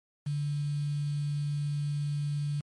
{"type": "tone with quantisation", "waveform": "sine", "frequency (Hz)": 145.7, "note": "D3", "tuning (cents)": -13, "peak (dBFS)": -28, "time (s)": [0.26, 2.61], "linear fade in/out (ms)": 10, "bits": 8, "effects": ["MP3 48 kbps"]}